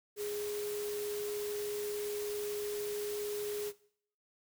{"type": "tone in noise", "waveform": "sine", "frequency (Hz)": 415.3, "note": "G#4", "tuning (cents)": 0, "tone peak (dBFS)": -35, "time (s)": [0.16, 3.73], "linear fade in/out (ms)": 50, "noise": "white", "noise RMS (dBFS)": -45, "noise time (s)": [0.16, 3.73], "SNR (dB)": 7, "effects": ["noise-tail reverb RT60 0.6 s tail -19 dB re dry"]}